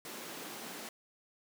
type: high-pass noise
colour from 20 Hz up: pink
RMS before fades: -45 dBFS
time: 0.05-0.89 s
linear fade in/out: 2 ms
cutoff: 200 Hz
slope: 24 dB/octave
effects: none